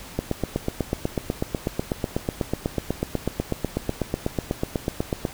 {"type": "click train", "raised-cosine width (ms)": 2, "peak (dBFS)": -9, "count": 42, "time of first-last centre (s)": [0.19, 5.252], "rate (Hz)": 8.1, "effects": ["pink hiss -41 dBFS RMS until 5.33 s"]}